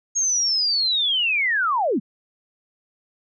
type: linear sweep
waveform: sine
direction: down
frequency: 6590 to 164.81 Hz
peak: -18 dBFS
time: 0.15-2 s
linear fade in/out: 20 ms
effects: none